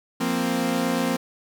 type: chord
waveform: sawtooth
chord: F suspended fourth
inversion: none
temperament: equal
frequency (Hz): 174.61 / 233.1 / 261.6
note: F3 / Bb3 / C4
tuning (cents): 0 / 0 / 0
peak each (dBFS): -25 / -22 / -21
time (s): 0.2-1.17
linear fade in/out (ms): 10
effects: none